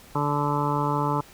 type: harmonic tone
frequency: 145.4 Hz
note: D3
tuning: 17 cents flat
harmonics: 1 / 2 / 3 / 4 / 6 / 7 / 8 / 9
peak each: -27 / -30 / -32 / -35 / -28 / -29 / -34 / -34 dBFS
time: 0.15-1.21 s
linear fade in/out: 5 ms
effects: pink hiss -50 dBFS RMS until 1.33 s